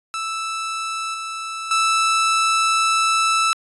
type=tone with level steps; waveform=sawtooth; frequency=1318.5 Hz; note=E6; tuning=in tune; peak=-20 / -23 / -12 dBFS; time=0.14-3.53 s; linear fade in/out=0 ms; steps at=1.14 / 1.71 s; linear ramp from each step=2 ms; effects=resampled to 24000 Hz